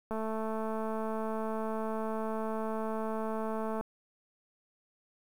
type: click train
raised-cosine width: 1 ms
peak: -23 dBFS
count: 815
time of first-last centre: 0.11-3.81 s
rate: 220 Hz
effects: 9-bit